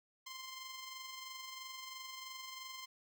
10% pulse tone with amplitude modulation, 1046.5 Hz, C6, in tune, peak -36 dBFS, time 0.26-2.86 s, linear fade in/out 10 ms, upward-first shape sine, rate 23 Hz, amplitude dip 40%, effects none

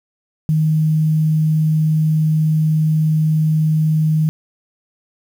sine tone with quantisation, 156.1 Hz, D#3, 6 cents sharp, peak -12 dBFS, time 0.49-4.29 s, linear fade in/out 0 ms, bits 7, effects none

